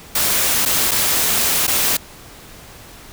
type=noise with dropouts; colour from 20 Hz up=white; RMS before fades=-17 dBFS; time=0.15-1.97 s; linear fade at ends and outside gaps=5 ms; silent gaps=0.653-0.658 / 0.911-0.915 / 1.669-1.677 s; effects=pink hiss -40 dBFS RMS until 3.12 s